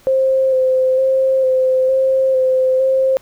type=tone with vibrato; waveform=sine; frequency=523.3 Hz; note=C5; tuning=in tune; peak=-11 dBFS; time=0.07-3.17 s; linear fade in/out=0 ms; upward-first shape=square; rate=1.1 Hz; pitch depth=17 cents each way; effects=pink hiss -49 dBFS RMS until 3.21 s